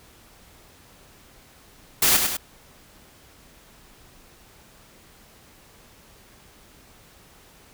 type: noise with echo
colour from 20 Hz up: white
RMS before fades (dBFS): -18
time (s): 2.02-2.17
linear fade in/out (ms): 5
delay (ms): 100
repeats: 2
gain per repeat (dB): -5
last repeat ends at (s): 2.37
effects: pink hiss -52 dBFS RMS until 7.73 s